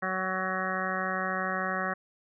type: harmonic tone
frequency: 187.3 Hz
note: F#3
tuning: 21 cents sharp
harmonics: 1 / 2 / 3 / 4 / 6 / 7 / 8 / 9 / 10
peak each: -37 / -41 / -37 / -37 / -35 / -37 / -38 / -37 / -36 dBFS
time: 0.02-1.94 s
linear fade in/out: 10 ms
effects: none